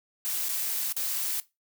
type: noise with dropouts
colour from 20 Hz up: blue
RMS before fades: -30 dBFS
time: 0.25-1.4 s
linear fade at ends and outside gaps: 0 ms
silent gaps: 0.485-0.491 / 0.924-0.965 s
effects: noise-tail reverb RT60 0.2 s tail -17 dB re dry